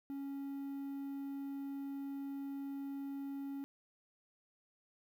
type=tone with quantisation; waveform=triangle; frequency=277.2 Hz; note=C#4; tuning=in tune; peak=-38 dBFS; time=0.1-3.64 s; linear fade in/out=0 ms; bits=11; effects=none